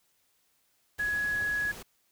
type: tone in noise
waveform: sine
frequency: 1678 Hz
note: G#6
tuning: 17 cents sharp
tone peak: -27 dBFS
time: 0.99-1.72 s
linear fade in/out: 10 ms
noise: pink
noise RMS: -44 dBFS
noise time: 0.98-1.83 s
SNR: +14 dB
effects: white hiss -71 dBFS RMS until 2.11 s